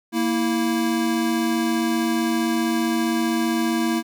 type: tone pair together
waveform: square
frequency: 232.2 / 327.5 Hz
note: A#3 / E4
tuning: -7 / -11 cents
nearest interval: tritone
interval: 596 cents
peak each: -23 dBFS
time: 0.12-4.03 s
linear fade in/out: 50 ms
effects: none